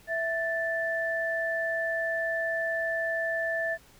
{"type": "tone pair together", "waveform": "sine", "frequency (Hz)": [659.3, 1760.1], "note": ["E5", "A6"], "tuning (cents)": [0, 0], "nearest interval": "octave + perfect fourth", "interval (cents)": 1700, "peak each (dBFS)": [-30, -29], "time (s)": [0.07, 3.78], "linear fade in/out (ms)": 50, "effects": ["pink hiss -57 dBFS RMS until 3.99 s"]}